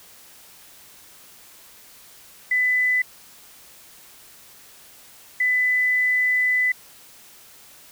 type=tone bursts at uneven times; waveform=sine; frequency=2000 Hz; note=B6; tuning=21 cents sharp; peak=-17 dBFS; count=2; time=2.51-3.02 / 5.4-6.72 s; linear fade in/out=5 ms; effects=white hiss -48 dBFS RMS until 7.91 s